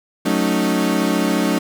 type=chord; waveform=35% pulse; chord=D# half-diminished seventh; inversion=first; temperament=equal; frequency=185 / 220 / 277.2 / 311.1 Hz; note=F#3 / A3 / C#4 / D#4; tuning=0 / 0 / 0 / 0 cents; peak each=-20 dBFS; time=0.25-1.59 s; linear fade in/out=10 ms; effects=none